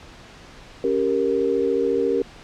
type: chord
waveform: sine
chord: G diminished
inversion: second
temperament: equal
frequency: 277.2 / 392 / 466.2 Hz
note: Db4 / G4 / Bb4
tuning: 0 / 0 / 0 cents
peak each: -26 / -22 / -21 dBFS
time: 0.84-2.22 s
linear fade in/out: 2 ms
effects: pink hiss -44 dBFS RMS until 2.43 s + low-pass 5000 Hz 12 dB/octave